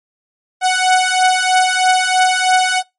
sawtooth beating tone pair, 740 / 743.1 Hz, F#5 / F#5, 0 / +7 cents, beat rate 3.1 Hz, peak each -10 dBFS, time 0.61-2.83 s, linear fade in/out 50 ms, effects noise-tail reverb RT60 0.2 s tail -23 dB re dry + MP3 48 kbps

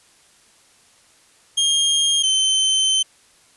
sawtooth tone pair in turn, 3226 / 3086 Hz, G7 / G7, +49 / -28 cents, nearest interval minor second, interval 77 cents, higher first, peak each -12 dBFS, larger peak neither, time 1.57-2.23 / 2.23-3.03 s, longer second, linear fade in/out 10 ms, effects white hiss -54 dBFS RMS until 3.56 s + resampled to 24000 Hz

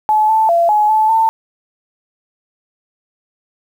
sine tone with pitch steps, 858 / 879 / 681 / 844 / 868 / 894 Hz, A5 / A5 / F5 / G#5 / A5 / A5, -44 / -2 / -44 / +28 / -24 / +27 cents, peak -9 dBFS, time 0.09-1.29 s, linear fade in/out 0 ms, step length 200 ms, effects 7-bit

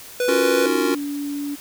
square tone, 493.9 Hz, B4, in tune, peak -19 dBFS, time 0.2-0.66 s, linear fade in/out 2 ms
square chord, Gb major seventh, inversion second, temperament just, 277.5 / 346.9 / 370 / 462.5 Hz, Db4 / F4 / Gb4 / Bb4, +2 / -12 / 0 / -14 cents, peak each -25 dBFS, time 0.28-0.95 s, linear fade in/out 5 ms
sine tone with pitch glide, 311.1 to 286.9 Hz, D#4 to D4, 0 to -40 cents, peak -24 dBFS, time 0.64-1.56 s, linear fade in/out 20 ms, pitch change -140 cents, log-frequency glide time 0.79-0.94 s
effects white hiss -40 dBFS RMS until 1.6 s

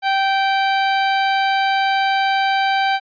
sawtooth tone, 779 Hz, G5, 11 cents flat, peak -11 dBFS, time 0.02-3 s, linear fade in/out 50 ms, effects resampled to 11025 Hz

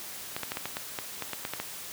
clicks, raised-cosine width 0.3 ms, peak -16 dBFS, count 12, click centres 0.365 / 0.433 / 0.519 / 0.571 / 0.656 / 0.769 / 0.988 / 1.223 / 1.333 / 1.451 / 1.536 / 1.6 s, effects white hiss -41 dBFS RMS until 1.92 s + high-pass 80 Hz 12 dB/octave

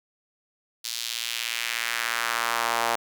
sawtooth tone with high-pass filter sweep, 116.7 Hz, A#2, 2 cents sharp, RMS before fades -28 dBFS, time 0.84-2.96 s, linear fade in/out 10 ms, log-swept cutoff 4400 to 770 Hz, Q 1.6, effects none

